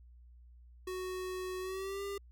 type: tone with pitch glide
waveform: square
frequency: 370 to 398.9 Hz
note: F#4 to G4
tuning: 0 to +30 cents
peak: -38 dBFS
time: 0.87-2.18 s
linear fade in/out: 5 ms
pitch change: +130 cents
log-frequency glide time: 1.6-2.03 s
effects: added 60 Hz sine -54 dBFS peak until 2.31 s